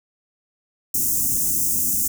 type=band-stop noise; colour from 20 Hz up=white; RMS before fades=-21 dBFS; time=0.94-2.08 s; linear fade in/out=5 ms; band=330 to 6100 Hz; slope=48 dB/octave; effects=none